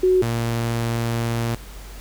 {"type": "tone pair in turn", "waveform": ["sine", "sawtooth"], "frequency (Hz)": [370, 116.54], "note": ["F#4", "A#2"], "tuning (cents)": [0, 0], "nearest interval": "octave + minor sixth", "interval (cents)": 2000, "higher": "first", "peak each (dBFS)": [-13, -17], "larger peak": "first", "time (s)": [[0.03, 0.22], [0.22, 1.55]], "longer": "second", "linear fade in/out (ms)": 5, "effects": ["added 48 Hz sine -36 dBFS peak until 2 s", "pink hiss -43 dBFS RMS until 2 s"]}